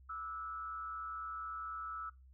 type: tone with frequency modulation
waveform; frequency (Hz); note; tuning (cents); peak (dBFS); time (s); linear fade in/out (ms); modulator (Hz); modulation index
sine; 1308; E6; -14; -40; 0.09-2.1; 10; 134; 0.54
effects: noise-tail reverb RT60 0.2 s tail -20 dB re dry + added 65 Hz sine -57 dBFS peak until 2.33 s